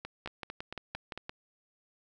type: two click trains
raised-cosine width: 0.3 ms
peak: -23 / -22 dBFS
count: 6 / 7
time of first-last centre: 0.05-1.176 / 0.26-1.294 s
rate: 4.44 / 5.8 Hz
effects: none